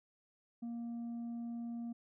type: tone with tanh clipping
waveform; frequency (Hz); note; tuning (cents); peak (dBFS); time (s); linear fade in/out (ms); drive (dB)
sine; 234.7; A#3; +12; -40; 0.62-1.93; 10; 3
effects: none